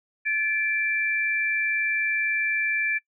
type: tone pair together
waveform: sine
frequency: 1731 / 2349 Hz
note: A6 / D7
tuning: -29 / 0 cents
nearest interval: perfect fourth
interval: 529 cents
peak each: -25 dBFS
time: 0.25-2.99 s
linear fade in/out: 20 ms
effects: noise-tail reverb RT60 0.1 s tail -23 dB re dry